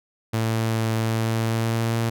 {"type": "tone with pitch glide", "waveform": "sawtooth", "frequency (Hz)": [112.3, 115.06], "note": ["A2", "A#2"], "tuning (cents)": [36, -22], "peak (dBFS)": -17, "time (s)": [0.33, 2.1], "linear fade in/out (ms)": 10, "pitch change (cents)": 42, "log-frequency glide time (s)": [1.24, 1.97], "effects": []}